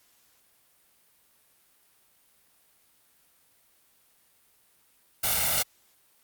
white noise with comb filter, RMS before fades -25 dBFS, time 5.23-5.63 s, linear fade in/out 10 ms, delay 1.4 ms, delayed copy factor +0.8, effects white hiss -64 dBFS RMS until 6.23 s + Opus 48 kbps

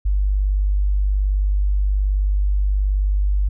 sine tone, 49.39 Hz, G1, 14 cents sharp, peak -15 dBFS, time 0.05-3.49 s, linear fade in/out 10 ms, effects none

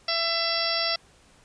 harmonic tone, 669 Hz, E5, 25 cents sharp, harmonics 1 / 2 / 3 / 4 / 5 / 6 / 7 / 8, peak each -31 / -33 / -33 / -35 / -34 / -35 / -29 / -29 dBFS, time 0.08-0.96 s, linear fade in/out 5 ms, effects pink hiss -57 dBFS RMS until 1.44 s + resampled to 22050 Hz

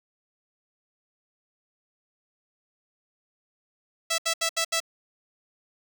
5% pulse tone bursts, 659.3 Hz, E5, in tune, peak -12 dBFS, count 5, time 4.1-4.803 s, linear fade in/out 10 ms, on 83 ms, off 72 ms, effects none

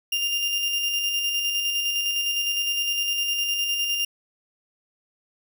35% pulse tone with tremolo, 2802 Hz, F7, 5 cents sharp, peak -20 dBFS, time 0.12-4.05 s, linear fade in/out 5 ms, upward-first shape square, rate 9.8 Hz, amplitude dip 30%, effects none

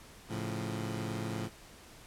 20% pulse chord, A augmented, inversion none, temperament equal, 110 / 138.59 / 174.61 Hz, A2 / C#3 / E#3, 0 / 0 / 0 cents, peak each -32 / -37 / -36 dBFS, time 0.28-1.5 s, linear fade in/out 50 ms, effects pink hiss -54 dBFS RMS until 2.06 s + low-pass 12000 Hz 12 dB/octave

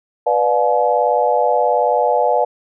sine chord, B diminished seventh, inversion none, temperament just, 493.9 / 592.7 / 711.2 / 853.4 Hz, B4 / D5 / F5 / Ab5, 0 / +16 / +31 / +47 cents, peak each -18 dBFS, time 0.26-2.45 s, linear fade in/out 10 ms, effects none

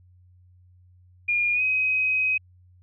sine tone with pitch glide, 2420 to 2526 Hz, D#7 to D#7, -49 to +26 cents, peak -20 dBFS, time 1.28-2.38 s, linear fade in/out 10 ms, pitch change +75 cents, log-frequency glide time 1.53-1.62 s, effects added 90 Hz sine -52 dBFS peak until 2.82 s

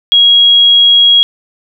sine tone, 3300 Hz, G#7, 12 cents flat, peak -3 dBFS, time 0.12-1.23 s, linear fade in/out 0 ms, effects none

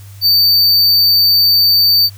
square tone, 4589 Hz, D8, 41 cents flat, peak -8 dBFS, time 0.21-2.1 s, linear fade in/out 50 ms, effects added 99 Hz sine -32 dBFS peak until 2.17 s + white hiss -44 dBFS RMS until 2.17 s

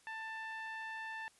10% pulse tone with low-pass filter, 887 Hz, A5, 14 cents sharp, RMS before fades -44 dBFS, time 0.07-1.28 s, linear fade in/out 0 ms, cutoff 1800 Hz, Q 1.8, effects white hiss -67 dBFS RMS until 1.39 s + resampled to 24000 Hz

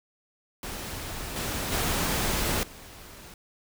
pink noise with level steps, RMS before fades -36 / -31 / -27 / -46 dBFS, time 0.63-3.34 s, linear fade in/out 2 ms, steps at 1.36 / 1.72 / 2.63 s, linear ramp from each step 2 ms, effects none

